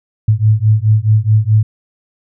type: beating tone pair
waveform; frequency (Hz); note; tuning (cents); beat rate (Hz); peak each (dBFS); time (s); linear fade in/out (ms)
sine; 105.8 / 110.5; G#2 / A2; +33 / +8; 4.7; -11; 0.28-1.63; 5
effects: none